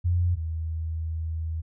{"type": "tone pair in turn", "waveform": "sine", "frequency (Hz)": [87.7, 80.65], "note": ["F2", "E2"], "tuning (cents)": [8, -37], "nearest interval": "minor second", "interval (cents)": 145, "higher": "first", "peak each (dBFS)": [-20, -27], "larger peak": "first", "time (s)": [[0.04, 0.36], [0.36, 1.62]], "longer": "second", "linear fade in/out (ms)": 20, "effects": []}